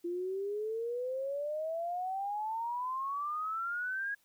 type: exponential sweep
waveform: sine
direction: up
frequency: 341.5 to 1661.2 Hz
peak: -33 dBFS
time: 0.04-4.15 s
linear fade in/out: 10 ms
effects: white hiss -71 dBFS RMS until 4.24 s